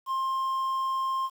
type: tone with quantisation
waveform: triangle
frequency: 1059 Hz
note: C6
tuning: 21 cents sharp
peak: -24 dBFS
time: 0.06-1.3 s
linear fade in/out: 50 ms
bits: 9
effects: none